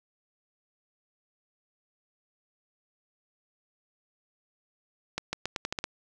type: accelerating click train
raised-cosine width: 0.2 ms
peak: -13 dBFS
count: 8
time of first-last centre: 5.18-5.841 s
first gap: 150 ms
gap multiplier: 0.84
effects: none